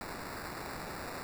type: noise with sample-and-hold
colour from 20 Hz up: violet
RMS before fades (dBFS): -42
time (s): 0.01-1.23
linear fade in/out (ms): 0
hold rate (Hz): 3150
effects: none